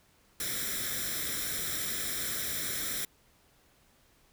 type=noise with comb filter; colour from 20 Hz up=white; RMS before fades=-34 dBFS; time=0.4-3.05 s; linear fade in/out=2 ms; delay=0.54 ms; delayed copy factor=+0.75; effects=pink hiss -65 dBFS RMS until 4.32 s